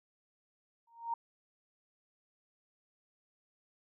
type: tone with exponential growth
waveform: sine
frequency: 928 Hz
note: A#5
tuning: 8 cents flat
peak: -29 dBFS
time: 0.87-1.14 s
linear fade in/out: 5 ms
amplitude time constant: 58 ms
effects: none